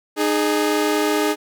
sawtooth tone pair together, 305.6 / 416.7 Hz, D#4 / G#4, -31 / +6 cents, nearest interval perfect fourth, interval 537 cents, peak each -16 dBFS, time 0.16-1.36 s, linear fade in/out 50 ms, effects none

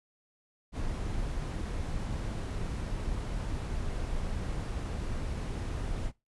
brown noise, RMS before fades -34 dBFS, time 0.72-6.12 s, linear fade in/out 50 ms, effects noise-tail reverb RT60 0.2 s tail -19 dB re dry + resampled to 24000 Hz

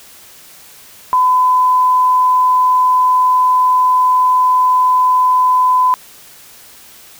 sine tone, 1009 Hz, B5, 37 cents sharp, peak -8 dBFS, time 1.13-5.94 s, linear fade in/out 0 ms, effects white hiss -40 dBFS RMS until 7.19 s

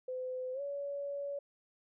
sine tone with pitch glide, 510 to 565.9 Hz, C5 to C#5, -44 to +36 cents, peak -36 dBFS, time 0.08-1.39 s, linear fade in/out 5 ms, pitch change +180 cents, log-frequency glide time 0.53-0.61 s, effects none

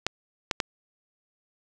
clicks, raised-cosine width 0.2 ms, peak -7 dBFS, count 3, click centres 0.066 / 0.512 / 0.602 s, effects none

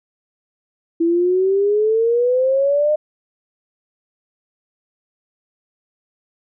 sine exponential sweep, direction up, 329.6 to 613 Hz, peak -13 dBFS, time 1-2.96 s, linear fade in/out 10 ms, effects none

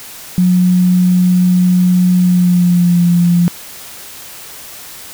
sine tone with pitch glide, 180.8 to 173.74 Hz, F#3 to F3, -40 to -9 cents, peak -7 dBFS, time 0.38-3.48 s, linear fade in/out 0 ms, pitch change -69 cents, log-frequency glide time 2.16-3.04 s, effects white hiss -32 dBFS RMS until 5.13 s

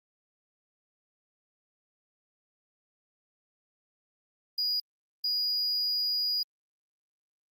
sine tone bursts at uneven times, 4894 Hz, D#8, 29 cents flat, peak -24 dBFS, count 2, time 4.58-4.8 / 5.24-6.43 s, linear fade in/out 5 ms, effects tanh soft clip ceiling -25 dBFS + Opus 32 kbps

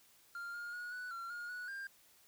triangle tone with pitch steps, 1396 / 1417 / 1448 / 1482 / 1368 / 1427 / 1470 / 1596 Hz, F6 / F6 / F#6 / F#6 / F6 / F6 / F#6 / G6, -1 / +25 / -38 / +2 / -36 / +37 / -12 / +31 cents, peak -40 dBFS, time 0.35-1.87 s, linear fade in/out 2 ms, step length 190 ms, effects white hiss -66 dBFS RMS until 2.27 s

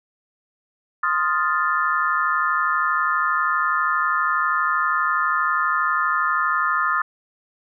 sine chord, F dominant seventh, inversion second, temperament equal, 1046.5 / 1244.5 / 1396.9 / 1760 Hz, C6 / Eb6 / F6 / A6, 0 / 0 / 0 / 0 cents, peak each -26 / -21 / -24 / -25 dBFS, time 1.03-7.02 s, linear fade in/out 5 ms, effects none

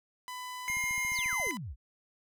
sawtooth tone, 1000 Hz, B5, 21 cents sharp, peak -35 dBFS, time 0.28-1.57 s, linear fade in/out 0 ms
square tone with pitch glide, 2121 to 2067 Hz, C7 to C7, +23 to -22 cents, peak -31 dBFS, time 0.68-1.51 s, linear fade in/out 0 ms, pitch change -45 cents, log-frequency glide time 1.09-1.39 s
click train, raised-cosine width 5 ms, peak -37 dBFS, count 12, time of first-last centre 0.7-1.469 s, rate 14.3 Hz
sine exponential sweep, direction down, 6350 to 50.2 Hz, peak -37 dBFS, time 1.12-1.76 s, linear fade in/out 50 ms
effects none

